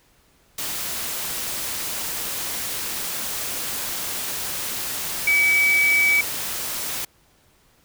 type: tone in noise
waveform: sine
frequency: 2286 Hz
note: D7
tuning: 47 cents flat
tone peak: -15 dBFS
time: 5.27-6.21 s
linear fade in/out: 5 ms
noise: white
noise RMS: -28 dBFS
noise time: 0.58-7.05 s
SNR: +10 dB
effects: pink hiss -59 dBFS RMS until 7.84 s